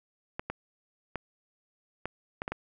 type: clicks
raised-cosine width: 0.5 ms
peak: -18 dBFS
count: 7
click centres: 0.395 / 0.5 / 1.157 / 2.056 / 2.419 / 2.479 / 2.52 s
effects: none